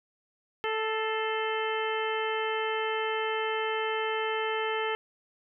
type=harmonic tone with a mistuned harmonic; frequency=440 Hz; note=A4; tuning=in tune; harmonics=1 / 2 / 3 / 4 / 5 / 6 / 7; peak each=-31 / -34 / -36 / -37 / -38 / -39 / -39 dBFS; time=0.64-4.95 s; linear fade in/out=0 ms; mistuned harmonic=5; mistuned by=-66 cents; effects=none